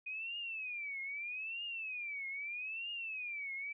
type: tone with vibrato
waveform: sine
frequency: 2473 Hz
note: D#7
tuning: 11 cents flat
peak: -39 dBFS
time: 0.06-3.73 s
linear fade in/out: 10 ms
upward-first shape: triangle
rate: 0.79 Hz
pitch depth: 250 cents each way
effects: none